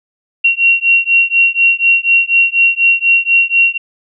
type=beating tone pair; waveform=sine; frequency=2741 / 2745.1 Hz; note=F7 / F7; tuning=-33 / -30 cents; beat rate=4.1 Hz; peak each=-11 dBFS; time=0.44-3.78 s; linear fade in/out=10 ms; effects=none